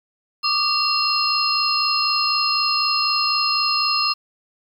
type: tone cluster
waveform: sine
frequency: 1147 / 1211 / 2743 / 4238 / 5090 Hz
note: D6 / D#6 / F7 / C8 / D#8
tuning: -41 / -47 / -32 / +21 / +39 cents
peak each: -27 / -24 / -26 / -22 / -22 dBFS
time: 0.43-4.14 s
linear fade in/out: 20 ms
effects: 8-bit